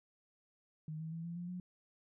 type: tone with pitch steps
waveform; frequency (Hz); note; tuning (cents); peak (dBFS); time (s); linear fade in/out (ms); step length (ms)
sine; 155.56 / 160.21 / 165 / 169.93 / 175.01 / 180.25; D#3 / E3 / E3 / F3 / F3 / F#3; 0 / -49 / +2 / -47 / +4 / -45; -40; 0.88-1.6; 2; 120
effects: none